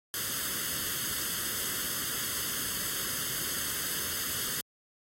white noise with comb filter, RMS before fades -33 dBFS, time 0.14-4.61 s, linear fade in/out 0 ms, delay 0.62 ms, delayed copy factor +0.75, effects high-pass 60 Hz 12 dB/octave + AAC 48 kbps

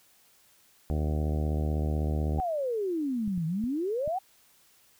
harmonic tone, 76 Hz, D#2, 40 cents flat, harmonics 1 / 2 / 3 / 4 / 5 / 6 / 7 / 8 / 9 / 10, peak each -27 / -33 / -37 / -39 / -41 / -43 / -44 / -45 / -46 / -47 dBFS, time 0.9-2.4 s, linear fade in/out 0 ms
sine exponential two-way sweep, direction down then up, 788 to 155.56 to 788 Hz, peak -27 dBFS, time 2.38-4.19 s, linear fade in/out 10 ms, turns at 3.46 s
clicks, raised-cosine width 5 ms, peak -28 dBFS, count 4, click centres 3.278 / 3.378 / 3.639 / 4.077 s
effects white hiss -62 dBFS RMS until 4.99 s

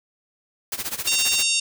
white noise with tremolo, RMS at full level -26 dBFS, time 0.72-1.43 s, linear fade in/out 2 ms, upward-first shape sine, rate 15 Hz, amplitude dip 85%
harmonic tone, 920 Hz, A#5, 23 cents flat, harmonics 3 / 4 / 5 / 6 / 7 / 8 / 9 / 10, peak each -24 / -26 / -28 / -27 / -28 / -29 / -30 / -30 dBFS, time 1.07-1.6 s, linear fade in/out 5 ms
effects none

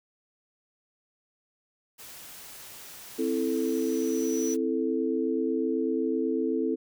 white noise, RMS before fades -45 dBFS, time 1.98-4.57 s, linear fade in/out 20 ms
sine tone with exponential growth, 5920 Hz, F#8, in tune, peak -33 dBFS, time 2.6-4.54 s, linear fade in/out 1 ms, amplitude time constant 420 ms
sine chord, A minor, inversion first, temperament equal, 261.6 / 329.6 / 440 Hz, C4 / E4 / A4, 0 / 0 / 0 cents, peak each -29 dBFS, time 3.18-6.76 s, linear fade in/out 20 ms
effects none

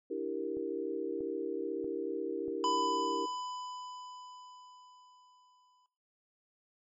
sine chord, E half-diminished seventh, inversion third, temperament equal, 293.7 / 329.6 / 392 / 466.2 Hz, D4 / E4 / G4 / Bb4, 0 / 0 / 0 / 0 cents, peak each -41 / -39 / -38 / -38 dBFS, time 0.1-3.26 s, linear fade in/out 10 ms
click train, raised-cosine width 2 ms, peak -36 dBFS, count 4, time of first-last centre 0.57-2.481 s, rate 1.57 Hz
square tone with exponential decay, 999 Hz, B5, 20 cents sharp, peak -29 dBFS, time 2.64-5.86 s, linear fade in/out 1 ms, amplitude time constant 700 ms
effects noise-tail reverb RT60 0.5 s tail -20 dB re dry + MP3 32 kbps

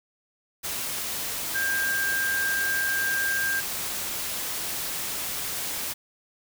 sine tone in noise, 1594 Hz, G6, 28 cents sharp, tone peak -24 dBFS, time 1.54-3.61 s, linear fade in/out 20 ms, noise white, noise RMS -31 dBFS, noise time 0.63-5.94 s, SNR +4 dB, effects none

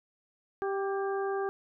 harmonic tone with a mistuned harmonic, 392 Hz, G4, in tune, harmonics 1 / 2 / 3 / 4, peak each -30 / -36 / -40 / -42 dBFS, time 0.62-1.49 s, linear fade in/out 0 ms, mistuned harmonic 4, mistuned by +32 cents, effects none

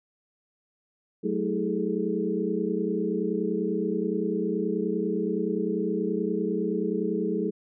sine tone cluster, 186.8 / 217.9 / 322.1 / 404.5 / 434.2 Hz, F#3 / A3 / E4 / G#4 / A4, +17 / -17 / -40 / -46 / -23 cents, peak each -31 dBFS, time 1.23-7.51 s, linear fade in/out 20 ms, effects none

